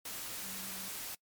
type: tone in noise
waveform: sine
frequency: 190.6 Hz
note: G3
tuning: 48 cents flat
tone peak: -51 dBFS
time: 0.43-0.89 s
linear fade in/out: 5 ms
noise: white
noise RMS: -42 dBFS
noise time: 0.05-1.15 s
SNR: -12 dB
effects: noise-tail reverb RT60 0.1 s tail -23 dB re dry + MP3 96 kbps